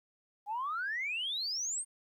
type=exponential sweep; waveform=sine; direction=up; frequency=799 to 8870 Hz; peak=-32 dBFS; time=0.46-1.85 s; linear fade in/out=50 ms; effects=tanh soft clip ceiling -28 dBFS + 12-bit